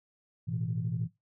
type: chord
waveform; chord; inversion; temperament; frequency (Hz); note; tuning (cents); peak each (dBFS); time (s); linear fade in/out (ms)
sine; A suspended second; none; equal with one note detuned; 110 / 122.69 / 164.81; A2 / B2 / E3; 0 / -11 / 0; -34; 0.47-1.08; 20
effects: noise-tail reverb RT60 0.2 s tail -17 dB re dry + tanh soft clip ceiling -21 dBFS